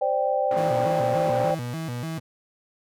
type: chord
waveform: sine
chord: C suspended second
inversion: none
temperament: just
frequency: 523.3 / 588.7 / 784.9 Hz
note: C5 / D5 / G5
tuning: 0 / +4 / +2 cents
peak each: -25 dBFS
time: 0.01-1.55 s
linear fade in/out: 10 ms
type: band-pass noise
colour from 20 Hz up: white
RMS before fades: -34 dBFS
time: 0.51-1.51 s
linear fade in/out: 2 ms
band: 120 to 960 Hz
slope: 12 dB/octave
type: tone with vibrato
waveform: 35% pulse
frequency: 140.3 Hz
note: C#3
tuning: 21 cents sharp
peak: -27 dBFS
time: 0.56-2.2 s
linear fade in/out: 20 ms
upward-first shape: square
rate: 3.4 Hz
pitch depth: 250 cents each way
effects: none